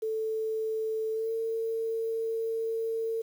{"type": "tone with pitch glide", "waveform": "sine", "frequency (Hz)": [440, 451.3], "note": ["A4", "A4"], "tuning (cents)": [0, 44], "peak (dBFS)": -28, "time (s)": [0.02, 3.22], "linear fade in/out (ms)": 10, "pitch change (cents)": 44, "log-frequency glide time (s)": [1.13, 1.31], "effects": ["9-bit"]}